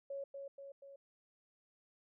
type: tone with echo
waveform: sine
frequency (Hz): 554.4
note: C#5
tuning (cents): 0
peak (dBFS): -40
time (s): 0.1-0.24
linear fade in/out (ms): 5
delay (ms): 240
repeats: 3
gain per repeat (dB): -4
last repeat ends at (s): 0.96
effects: none